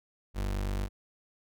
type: tone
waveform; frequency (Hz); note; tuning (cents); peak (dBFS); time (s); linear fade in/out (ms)
35% pulse; 48.78; G1; -8; -28; 0.34-0.89; 50
effects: none